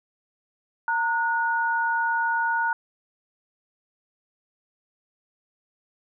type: tone pair together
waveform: sine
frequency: 918 / 1456 Hz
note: A#5 / F#6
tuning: -27 / -28 cents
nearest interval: minor sixth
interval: 799 cents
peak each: -24 dBFS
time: 0.88-2.73 s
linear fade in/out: 2 ms
effects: none